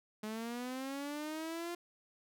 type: linear sweep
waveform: sawtooth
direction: up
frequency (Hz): 211.5 to 349.2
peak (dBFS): -35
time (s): 0.23-1.75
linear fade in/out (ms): 5
effects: none